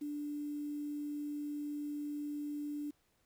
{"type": "tone with quantisation", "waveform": "sine", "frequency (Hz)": 293.7, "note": "D4", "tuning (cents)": 0, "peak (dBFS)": -37, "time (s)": [0.01, 2.91], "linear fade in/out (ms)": 10, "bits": 10, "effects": ["pink hiss -75 dBFS RMS until 3.25 s"]}